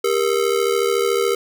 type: ring-modulated tone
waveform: square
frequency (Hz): 434.7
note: A4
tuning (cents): -21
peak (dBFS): -14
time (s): 0.04-1.35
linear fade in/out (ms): 5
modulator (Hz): 36.9
effects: none